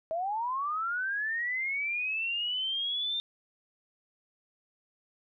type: linear sweep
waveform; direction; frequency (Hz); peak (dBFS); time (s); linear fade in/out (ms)
sine; up; 631 to 3625; -29; 0.11-3.2; 0
effects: none